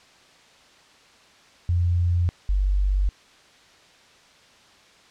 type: tone pair in turn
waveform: sine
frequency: 87.31 / 48.31 Hz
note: F2 / G1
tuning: 0 / -25 cents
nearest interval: minor seventh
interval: 1025 cents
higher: first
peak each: -18 dBFS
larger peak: neither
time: 1.69-2.29 / 2.49-3.09 s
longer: neither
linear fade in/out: 0 ms
effects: white hiss -53 dBFS RMS until 5.1 s + low-pass 5000 Hz 12 dB/octave